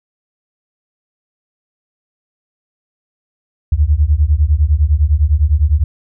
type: beating tone pair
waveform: sine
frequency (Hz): 70 / 79.9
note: C#2 / D#2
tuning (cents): +18 / +47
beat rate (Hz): 9.9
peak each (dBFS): -12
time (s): 3.72-5.84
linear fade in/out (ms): 5
effects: none